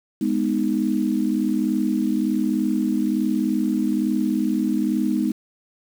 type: chord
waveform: sine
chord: G# minor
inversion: none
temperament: equal with one note detuned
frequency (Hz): 207.7 / 248.9 / 311.1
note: G#3 / B3 / D#4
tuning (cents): 0 / +14 / 0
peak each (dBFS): -23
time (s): 0.21-5.32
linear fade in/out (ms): 5
effects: 7-bit